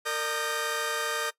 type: tone cluster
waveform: sawtooth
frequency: 458 / 597 / 1226 / 1567 / 1870 Hz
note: A#4 / D5 / D#6 / G6 / A#6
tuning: -31 / +28 / -26 / -1 / +5 cents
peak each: -30 / -33 / -30 / -30 / -34 dBFS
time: 0.05-1.31 s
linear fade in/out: 20 ms
effects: noise-tail reverb RT60 0.1 s tail -18 dB re dry + resampled to 32000 Hz